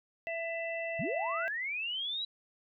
harmonic tone, 665 Hz, E5, 15 cents sharp, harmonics 1 / 3 / 4, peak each -36 / -39 / -41 dBFS, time 0.27-1.48 s, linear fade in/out 0 ms
sine linear sweep, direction up, 112.6 to 3947 Hz, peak -33 dBFS, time 0.99-2.25 s, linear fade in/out 5 ms
effects none

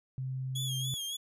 sine tone, 130.81 Hz, C3, in tune, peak -33 dBFS, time 0.18-0.94 s, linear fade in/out 0 ms
sawtooth tone with vibrato, 3322 Hz, G#7, in tune, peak -32 dBFS, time 0.55-1.17 s, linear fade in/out 10 ms, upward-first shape sine, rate 3.5 Hz, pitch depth 74 cents each way
effects resampled to 32000 Hz

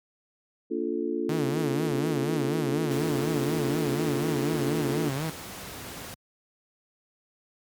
sine chord, Bb major seventh, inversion none, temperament just, 233.1 / 291.4 / 349.6 / 437 Hz, Bb3 / D4 / F4 / A4, 0 / -13 / +2 / -12 cents, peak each -34 / -31 / -30 / -32 dBFS, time 0.7-5.1 s, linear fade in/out 20 ms
sawtooth tone with vibrato, 146.83 Hz, D3, in tune, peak -24 dBFS, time 1.29-5.3 s, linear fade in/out 2 ms, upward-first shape sine, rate 4.1 Hz, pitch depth 170 cents each way
pink noise, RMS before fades -39 dBFS, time 2.91-6.14 s, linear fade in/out 0 ms
effects high-pass 80 Hz 12 dB/octave + MP3 96 kbps

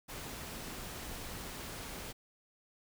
pink noise, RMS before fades -44 dBFS, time 0.08-2.13 s, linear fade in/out 20 ms, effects none

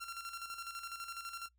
sawtooth tone with tremolo, 1369 Hz, F6, 35 cents flat, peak -37 dBFS, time 0-1.49 s, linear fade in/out 20 ms, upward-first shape square, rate 12 Hz, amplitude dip 55%, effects noise-tail reverb RT60 0.1 s tail -23 dB re dry + added 60 Hz sine -70 dBFS peak until 1.58 s

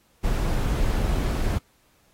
brown noise, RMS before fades -23 dBFS, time 0.23-1.59 s, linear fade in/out 20 ms, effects pink hiss -63 dBFS RMS until 2.13 s + AAC 48 kbps

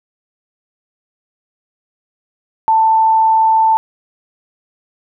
sine tone, 887 Hz, A5, 14 cents sharp, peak -8 dBFS, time 2.68-3.77 s, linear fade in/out 0 ms, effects none

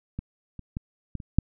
clicks, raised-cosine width 5 ms, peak -19 / -26 / -18 / -19 / -27 / -6 dBFS, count 6, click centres 0.19 / 0.593 / 0.769 / 1.153 / 1.202 / 1.386 s, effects none

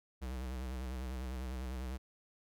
square tone with vibrato, 63.8 Hz, C2, 43 cents flat, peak -39 dBFS, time 0.21-1.98 s, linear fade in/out 20 ms, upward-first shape sine, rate 10 Hz, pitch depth 78 cents each way, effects none

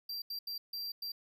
square tone bursts at uneven times, 4719 Hz, D8, 7 cents sharp, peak -38 dBFS, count 5, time 0.09-0.22 / 0.3-0.39 / 0.47-0.58 / 0.73-0.92 / 1.02-1.12 s, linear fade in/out 5 ms, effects none

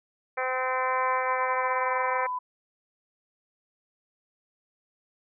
harmonic tone, 257.4 Hz, C4, 28 cents flat, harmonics 2 / 3 / 4 / 5 / 6 / 7 / 8 / 9, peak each -31 / -33 / -34 / -35 / -36 / -36 / -37 / -38 dBFS, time 0.37-2.27 s, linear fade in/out 10 ms
sine tone with pitch glide, 1029 to 1000.9 Hz, C6 to B5, -29 to +23 cents, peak -28 dBFS, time 0.42-2.39 s, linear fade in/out 10 ms, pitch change -48 cents, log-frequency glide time 1.03-2.2 s
effects none

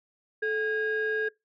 sine tone pair together, 434.4 / 1633.5 Hz, A4 / G#6, -22 / -29 cents, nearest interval octave + major seventh, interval 2293 cents, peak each -27 / -27 dBFS, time 0.42-1.29 s, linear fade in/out 10 ms, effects noise-tail reverb RT60 0.2 s tail -23 dB re dry + tanh soft clip ceiling -21 dBFS

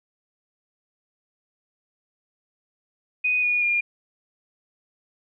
sine tone with pitch steps, 2489 / 2450 / 2413 Hz, D#7 / D#7 / D7, 0 / -27 / +46 cents, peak -19 dBFS, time 3.24-3.81 s, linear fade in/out 10 ms, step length 190 ms, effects none

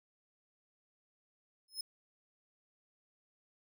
sawtooth tone with exponential growth, 5170 Hz, E8, 34 cents flat, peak -31 dBFS, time 1.68-1.81 s, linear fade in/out 5 ms, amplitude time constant 27 ms, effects none

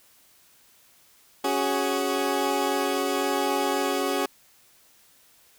20% pulse chord, C# suspended fourth, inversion none, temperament equal with one note detuned, 277.2 / 371.5 / 415.3 Hz, C#4 / F#4 / G#4, 0 / +7 / 0 cents, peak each -23 dBFS, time 1.44-4.26 s, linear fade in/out 5 ms, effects white hiss -58 dBFS RMS until 5.58 s

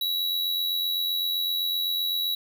square tone with amplitude modulation, 3900 Hz, B7, 23 cents flat, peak -23 dBFS, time 0.01-2.35 s, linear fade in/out 5 ms, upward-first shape sine, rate 87.8 Hz, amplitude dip 45%, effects 10-bit

